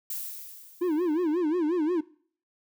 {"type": "noise with exponential decay", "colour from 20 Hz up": "violet", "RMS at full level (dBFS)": -32, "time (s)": [0.1, 1.39], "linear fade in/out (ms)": 5, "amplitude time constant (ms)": 280}
{"type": "tone with vibrato", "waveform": "triangle", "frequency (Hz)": 329.6, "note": "E4", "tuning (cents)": 0, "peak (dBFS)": -21, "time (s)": [0.81, 2.01], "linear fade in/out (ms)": 10, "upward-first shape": "sine", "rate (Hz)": 5.6, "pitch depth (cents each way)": 180}
{"effects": ["noise-tail reverb RT60 0.5 s tail -20 dB re dry"]}